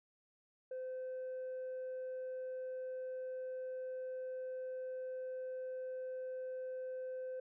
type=tone; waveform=sine; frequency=514 Hz; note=C5; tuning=31 cents flat; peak=-38 dBFS; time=0.71-7.4 s; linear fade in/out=5 ms; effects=tanh soft clip ceiling -39 dBFS